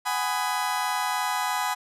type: chord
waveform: 35% pulse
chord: G# minor seventh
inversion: third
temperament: just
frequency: 747.5 / 830.6 / 996.7 / 1245.9 Hz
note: F#5 / G#5 / B5 / D#6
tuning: +17 / 0 / +16 / +2 cents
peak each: -30 / -28 / -27 / -31 dBFS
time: 0.05-1.75 s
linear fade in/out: 20 ms
effects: resampled to 32000 Hz